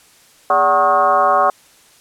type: tone with frequency modulation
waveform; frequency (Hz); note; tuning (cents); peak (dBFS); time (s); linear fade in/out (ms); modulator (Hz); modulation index
sine; 920; A#5; -23; -10; 0.5-1.5; 2; 170; 2.2
effects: white hiss -49 dBFS RMS until 2 s + low-pass 11000 Hz 12 dB/octave